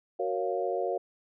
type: chord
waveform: sine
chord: Gb major seventh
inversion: none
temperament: equal with one note detuned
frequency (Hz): 371.7 / 466.2 / 554.4 / 698.5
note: Gb4 / Bb4 / Db5 / F5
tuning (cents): +8 / 0 / 0 / 0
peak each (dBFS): -33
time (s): 0.19-0.98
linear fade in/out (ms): 10
effects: none